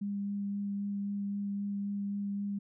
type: tone with vibrato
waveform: sine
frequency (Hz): 201.3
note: G3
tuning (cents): +46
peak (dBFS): -32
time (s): 0.01-2.59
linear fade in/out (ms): 10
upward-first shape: sine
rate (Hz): 3.8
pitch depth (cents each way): 9
effects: none